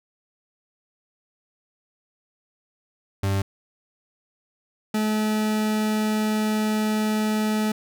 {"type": "tone pair in turn", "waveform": "40% pulse", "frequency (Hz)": [98, 214.9], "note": ["G2", "A3"], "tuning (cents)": [0, -41], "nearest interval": "octave + major second", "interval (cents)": 1359, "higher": "second", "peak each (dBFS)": -20, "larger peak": "neither", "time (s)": [[3.23, 3.42], [4.94, 7.72]], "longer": "second", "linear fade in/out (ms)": 5, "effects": []}